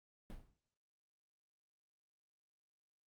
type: noise with exponential decay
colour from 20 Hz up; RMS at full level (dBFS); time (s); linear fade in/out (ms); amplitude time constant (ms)
brown; -44; 0.3-0.58; 1; 59
effects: noise-tail reverb RT60 0.9 s tail -25 dB re dry + Opus 32 kbps